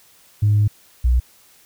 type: tone pair in turn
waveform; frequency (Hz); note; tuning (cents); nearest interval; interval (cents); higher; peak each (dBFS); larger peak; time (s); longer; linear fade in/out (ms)
sine; 104.4 / 61.37; G#2 / B1; +10 / -10; major sixth; 920; first; -11; neither; 0.42-0.68 / 1.04-1.2; first; 10
effects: tanh soft clip ceiling -9 dBFS + white hiss -52 dBFS RMS until 1.65 s

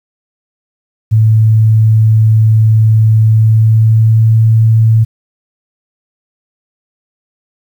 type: tone with pitch glide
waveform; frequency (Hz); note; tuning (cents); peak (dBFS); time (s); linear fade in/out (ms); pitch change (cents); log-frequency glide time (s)
sine; 109.9 to 111.76; A2 to A2; -2 to +27; -4; 1.11-5.05; 20; +29; 3.22-4.41
effects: 7-bit

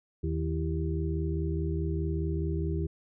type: harmonic tone with a mistuned harmonic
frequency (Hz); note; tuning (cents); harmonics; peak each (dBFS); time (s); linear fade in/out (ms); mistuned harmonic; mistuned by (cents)
79; D#2; +27; 1 / 2 / 4 / 5; -30 / -33 / -36 / -37; 0.23-2.87; 10; 4; +76
effects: none

